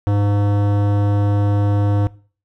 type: tone with hard clipping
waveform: sine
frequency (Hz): 102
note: G#2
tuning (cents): -31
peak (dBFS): -16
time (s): 0.07-2.07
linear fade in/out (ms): 0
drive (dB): 17
effects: noise-tail reverb RT60 0.4 s tail -20 dB re dry